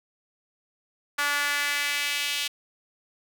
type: tone with high-pass filter sweep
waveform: sawtooth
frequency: 288.6 Hz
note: D4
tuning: 30 cents flat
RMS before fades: -27 dBFS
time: 1.18-2.48 s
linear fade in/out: 10 ms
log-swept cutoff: 1400 to 3000 Hz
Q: 2.1
effects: none